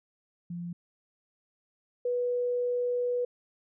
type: tone pair in turn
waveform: sine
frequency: 173.2 / 489.9 Hz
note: F3 / B4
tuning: -14 / -14 cents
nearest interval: octave + tritone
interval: 1800 cents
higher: second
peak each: -34 / -26 dBFS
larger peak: second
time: 0.5-0.73 / 2.05-3.25 s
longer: second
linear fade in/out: 5 ms
effects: none